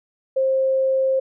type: tone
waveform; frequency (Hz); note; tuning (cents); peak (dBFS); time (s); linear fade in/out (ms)
sine; 530; C5; +22; -16; 0.36-1.2; 10
effects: none